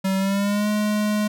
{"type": "tone with pitch glide", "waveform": "square", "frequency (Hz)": [191.7, 210.3], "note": ["G3", "G#3"], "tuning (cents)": [-38, 22], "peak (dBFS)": -20, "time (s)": [0.04, 1.28], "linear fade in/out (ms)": 10, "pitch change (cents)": 160, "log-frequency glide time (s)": [0.17, 0.68], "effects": []}